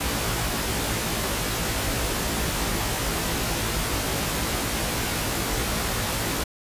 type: noise with comb filter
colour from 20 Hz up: pink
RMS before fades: -26 dBFS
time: 0-6.44 s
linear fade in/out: 10 ms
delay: 18 ms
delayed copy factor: +0.85
effects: resampled to 32000 Hz